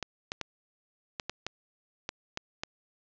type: clicks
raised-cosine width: 0.2 ms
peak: -16 dBFS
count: 9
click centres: 0.027 / 0.319 / 0.413 / 1.198 / 1.296 / 1.466 / 2.091 / 2.374 / 2.635 s
effects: resampled to 16000 Hz + 9-bit